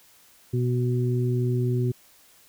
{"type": "harmonic tone", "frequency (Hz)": 123.47, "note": "B2", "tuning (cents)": 0, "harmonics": [1, 2, 3], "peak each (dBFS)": [-22, -31, -29], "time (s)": [0.53, 1.92], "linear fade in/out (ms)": 10, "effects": ["white hiss -56 dBFS RMS until 2.48 s"]}